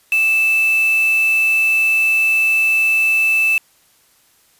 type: tone with quantisation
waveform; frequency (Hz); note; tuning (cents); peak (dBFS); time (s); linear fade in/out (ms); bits
sine; 2637; E7; 0; -12; 0.12-3.58; 2; 4
effects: white hiss -55 dBFS RMS until 4.59 s + resampled to 32000 Hz